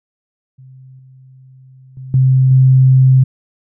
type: tone with level steps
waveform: sine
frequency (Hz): 130.81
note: C3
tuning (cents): 0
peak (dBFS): -36 / -39 / -27 / -7 / -5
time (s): 0.58-3.24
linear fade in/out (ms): 10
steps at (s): 0.99 / 1.97 / 2.14 / 2.51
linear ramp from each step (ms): 2
effects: none